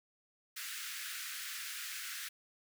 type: high-pass noise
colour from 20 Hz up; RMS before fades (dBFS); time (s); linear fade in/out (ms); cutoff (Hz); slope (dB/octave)
pink; -43; 0.56-2.29; 10; 1400; 48
effects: none